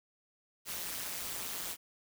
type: noise with amplitude modulation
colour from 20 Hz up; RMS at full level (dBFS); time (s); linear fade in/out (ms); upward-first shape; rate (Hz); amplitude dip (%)
white; -36; 0.65-1.77; 50; sine; 180; 80
effects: none